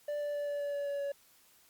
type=tone with pitch steps; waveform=triangle; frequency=587.3 / 583.9 / 580.6 / 577.2 / 573.9 / 570.6 / 567.3 / 564 Hz; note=D5 / D5 / D5 / D5 / D5 / C#5 / C#5 / C#5; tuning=0 / -10 / -20 / -30 / -40 / +50 / +40 / +30 cents; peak=-31 dBFS; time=0.08-1.12 s; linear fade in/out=5 ms; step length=130 ms; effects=white hiss -64 dBFS RMS until 1.69 s + Opus 48 kbps